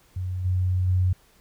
sine tone with level steps, 91.7 Hz, F#2, 15 cents flat, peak -26 / -20 / -18 dBFS, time 0.16-1.13 s, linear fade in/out 5 ms, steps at 0.44 / 0.87 s, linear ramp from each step 20 ms, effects pink hiss -59 dBFS RMS until 1.4 s

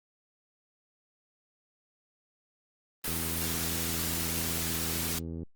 white noise, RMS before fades -33 dBFS, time 3.04-5.19 s, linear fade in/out 5 ms
click train, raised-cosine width 3 ms, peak -26 dBFS, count 195, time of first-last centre 3.08-5.432 s, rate 82.5 Hz
effects Opus 32 kbps

